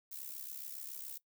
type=noise with amplitude modulation; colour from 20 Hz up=violet; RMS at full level=-42 dBFS; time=0.11-1.18 s; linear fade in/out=10 ms; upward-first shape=sine; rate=67.1 Hz; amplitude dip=75%; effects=noise-tail reverb RT60 0.1 s tail -19 dB re dry